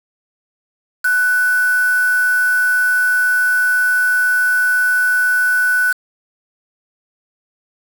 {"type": "tone with quantisation", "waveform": "sine", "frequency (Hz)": 1491, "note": "F#6", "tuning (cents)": 13, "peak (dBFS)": -12, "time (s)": [1.04, 5.93], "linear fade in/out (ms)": 10, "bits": 4, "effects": []}